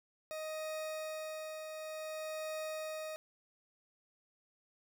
40% pulse tone with tremolo, 625 Hz, D#5, 8 cents sharp, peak -37 dBFS, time 0.31-3.16 s, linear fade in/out 0 ms, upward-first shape triangle, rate 0.55 Hz, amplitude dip 45%, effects none

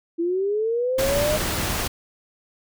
sine linear sweep, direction up, 329.6 to 622.3 Hz, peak -20 dBFS, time 0.18-1.38 s, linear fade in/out 20 ms
pink noise, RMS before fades -25 dBFS, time 0.98-1.88 s, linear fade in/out 10 ms
effects none

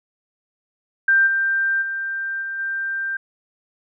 sine tone with level steps, 1575 Hz, G6, 8 cents sharp, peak -12 / -17 / -23 / -25 / -22 dBFS, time 1.08-3.17 s, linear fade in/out 5 ms, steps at 1.26 / 1.81 / 2.41 / 2.58 s, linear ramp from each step 20 ms, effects none

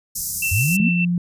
white band-stop noise, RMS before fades -24 dBFS, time 0.15-0.77 s, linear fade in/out 10 ms, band 190 to 5300 Hz, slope 48 dB/octave
sine tone with tremolo, 2678 Hz, E7, 27 cents sharp, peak -19 dBFS, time 0.42-1.05 s, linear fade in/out 5 ms, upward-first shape sine, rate 7 Hz, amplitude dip 40%
sine linear sweep, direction up, 82.41 to 244.7 Hz, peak -17 dBFS, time 0.51-0.89 s, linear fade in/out 10 ms
sine tone, 175.2 Hz, F3, 6 cents sharp, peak -17 dBFS, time 0.8-1.18 s, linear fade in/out 2 ms
effects resampled to 32000 Hz

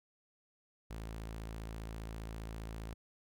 sawtooth tone, 55 Hz, A1, in tune, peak -38 dBFS, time 0.9-2.94 s, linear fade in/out 10 ms, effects none

